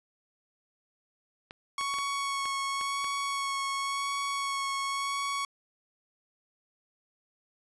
clicks, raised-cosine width 0.3 ms, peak -26 dBFS, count 7, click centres 1.509 / 1.811 / 1.94 / 1.986 / 2.456 / 2.812 / 3.044 s
sawtooth tone with vibrato, 1108.7 Hz, C#6, in tune, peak -26 dBFS, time 1.78-5.45 s, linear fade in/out 2 ms, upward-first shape sine, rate 0.93 Hz, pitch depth 14 cents each way
effects resampled to 24000 Hz

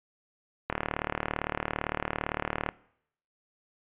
click train, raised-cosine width 0.5 ms, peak -13 dBFS, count 76, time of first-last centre 0.7-2.689 s, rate 37.7 Hz, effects noise-tail reverb RT60 0.7 s tail -21 dB re dry + resampled to 8000 Hz

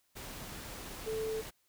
sine tone in noise, 440 Hz, A4, in tune, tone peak -33 dBFS, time 1.06-1.42 s, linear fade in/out 20 ms, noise pink, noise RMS -45 dBFS, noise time 0.15-1.51 s, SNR +9 dB, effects white hiss -74 dBFS RMS until 1.68 s

